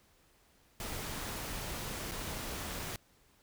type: noise with dropouts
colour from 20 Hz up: pink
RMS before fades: -40 dBFS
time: 0.8-2.96 s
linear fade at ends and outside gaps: 1 ms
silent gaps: 2.113-2.118 s
effects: pink hiss -67 dBFS RMS until 3.42 s